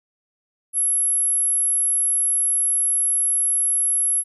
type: tone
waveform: sine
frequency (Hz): 11175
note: F9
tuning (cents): 0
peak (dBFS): -17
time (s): 0.73-4.24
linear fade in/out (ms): 50
effects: none